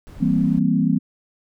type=noise; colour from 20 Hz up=brown; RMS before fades=-38 dBFS; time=0.07-0.59 s; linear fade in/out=0 ms
type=chord; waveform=sine; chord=C dominant seventh; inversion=first; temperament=equal; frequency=164.81 / 196 / 233.1 / 261.6 Hz; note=E3 / G3 / Bb3 / C4; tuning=0 / 0 / 0 / 0 cents; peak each=-21 dBFS; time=0.2-0.99 s; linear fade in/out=20 ms
effects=none